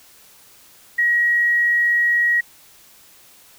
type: tone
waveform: sine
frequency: 1902 Hz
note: A#6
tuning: 34 cents sharp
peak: -14 dBFS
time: 0.98-2.41 s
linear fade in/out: 10 ms
effects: white hiss -49 dBFS RMS until 3.58 s